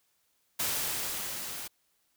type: noise with level ramp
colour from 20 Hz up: white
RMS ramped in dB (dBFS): -30 to -40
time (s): 0.59-1.68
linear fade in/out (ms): 10
effects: white hiss -73 dBFS RMS until 2.16 s

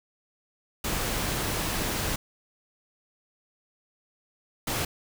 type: noise bursts at uneven times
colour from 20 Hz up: pink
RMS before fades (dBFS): -29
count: 2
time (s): 0.84-2.16 / 4.67-4.85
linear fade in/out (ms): 5
effects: none

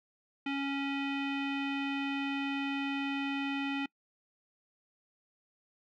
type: tone with low-pass filter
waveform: square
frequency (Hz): 277.3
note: C#4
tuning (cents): +1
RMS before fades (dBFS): -34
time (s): 0.46-3.86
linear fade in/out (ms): 5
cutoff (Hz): 2700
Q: 4.2
effects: noise-tail reverb RT60 0.1 s tail -25 dB re dry

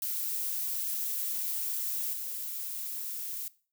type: noise with level steps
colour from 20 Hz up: violet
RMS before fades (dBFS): -33 / -37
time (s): 0.02-3.48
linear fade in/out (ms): 2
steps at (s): 2.13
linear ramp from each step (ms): 5
effects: noise-tail reverb RT60 0.4 s tail -20 dB re dry

